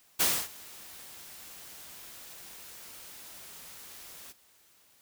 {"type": "noise with ADSR envelope", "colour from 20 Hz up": "white", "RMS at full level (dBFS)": -24, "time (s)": [0.19, 4.33], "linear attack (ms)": 18, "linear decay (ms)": 270, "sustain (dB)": -24, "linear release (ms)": 20, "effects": ["white hiss -63 dBFS RMS until 5.01 s"]}